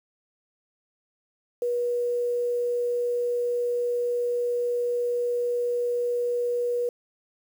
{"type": "tone with quantisation", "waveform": "sine", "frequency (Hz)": 483.4, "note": "B4", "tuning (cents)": -37, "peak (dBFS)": -23, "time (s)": [1.62, 6.89], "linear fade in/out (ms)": 2, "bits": 8, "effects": []}